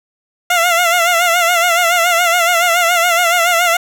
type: tone with vibrato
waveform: 15% pulse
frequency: 692 Hz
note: F5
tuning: 16 cents flat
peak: -4 dBFS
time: 0.5-3.77 s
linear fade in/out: 5 ms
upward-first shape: sine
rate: 7.1 Hz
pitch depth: 72 cents each way
effects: none